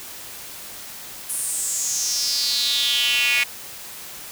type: tone with high-pass filter sweep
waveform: square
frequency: 129.8 Hz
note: C3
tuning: 13 cents flat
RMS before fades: -22 dBFS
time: 1.29-3.44 s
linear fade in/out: 10 ms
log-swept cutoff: 10000 to 2300 Hz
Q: 5.7
effects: white hiss -37 dBFS RMS until 4.31 s